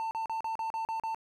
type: tone bursts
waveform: triangle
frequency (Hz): 895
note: A5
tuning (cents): +29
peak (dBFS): -29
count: 8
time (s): 0-1.146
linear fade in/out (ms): 0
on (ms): 110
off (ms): 38
effects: none